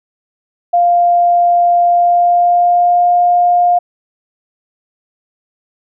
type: tone with pitch glide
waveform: sine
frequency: 698.5 to 706.6 Hz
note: F5 to F5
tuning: 0 to +20 cents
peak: -7 dBFS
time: 0.73-3.79 s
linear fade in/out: 10 ms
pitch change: +20 cents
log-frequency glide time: 1.89-3.11 s
effects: none